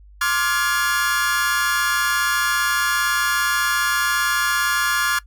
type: chord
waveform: 40% pulse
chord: D half-diminished seventh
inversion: third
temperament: just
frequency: 1057.2 / 1174.7 / 1409.6 / 1691.5 Hz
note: C6 / D6 / F6 / Ab6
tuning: +18 / 0 / +16 / +31 cents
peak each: -26 / -25 / -21 / -21 dBFS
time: 0.21-5.19 s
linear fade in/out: 5 ms
effects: noise-tail reverb RT60 0.1 s tail -21 dB re dry + added 50 Hz sine -43 dBFS peak until 5.26 s